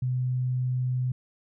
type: tone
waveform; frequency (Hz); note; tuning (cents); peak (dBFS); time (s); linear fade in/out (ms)
sine; 126.7; B2; +45; -24; 0.02-1.12; 5
effects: none